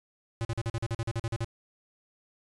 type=tone bursts; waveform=square; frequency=114.9 Hz; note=A#2; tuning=25 cents flat; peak=-29 dBFS; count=13; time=0.41-1.445 s; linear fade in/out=0 ms; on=39 ms; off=44 ms; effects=resampled to 22050 Hz